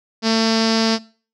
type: tone with low-pass filter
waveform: sawtooth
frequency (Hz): 224.2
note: A3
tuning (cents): +33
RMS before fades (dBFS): -17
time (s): 0.22-0.99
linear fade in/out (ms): 50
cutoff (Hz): 5000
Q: 6.1
effects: noise-tail reverb RT60 0.4 s tail -21 dB re dry